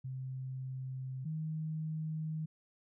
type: tone pair in turn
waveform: sine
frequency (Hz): 130.81 / 156.96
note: C3 / D#3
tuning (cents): 0 / +15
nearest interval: minor third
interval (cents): 315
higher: second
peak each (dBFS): -38 / -35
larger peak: second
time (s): 0.04-1.25 / 1.25-2.46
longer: neither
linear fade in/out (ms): 10
effects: none